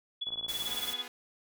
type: tone with tremolo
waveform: sine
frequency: 3400 Hz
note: G#7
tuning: 40 cents sharp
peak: -30 dBFS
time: 0.21-1.03 s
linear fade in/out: 10 ms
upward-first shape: sine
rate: 18 Hz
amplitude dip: 90%
type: click train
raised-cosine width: 1 ms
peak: -37 dBFS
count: 28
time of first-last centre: 0.27-0.747 s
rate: 56.6 Hz
type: noise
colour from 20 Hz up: white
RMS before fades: -40 dBFS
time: 0.48-0.94 s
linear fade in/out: 10 ms
type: chord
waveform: 5% pulse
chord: F diminished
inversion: second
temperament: equal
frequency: 246.9 / 349.2 / 415.3 Hz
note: Cb4 / F4 / Ab4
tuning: 0 / 0 / 0 cents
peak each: -35 / -39 / -36 dBFS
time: 0.67-1.08 s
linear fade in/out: 2 ms
effects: none